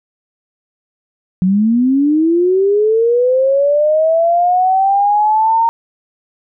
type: linear sweep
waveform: sine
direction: up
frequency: 178.8 to 925 Hz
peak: -9 dBFS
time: 1.42-5.69 s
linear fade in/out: 0 ms
effects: none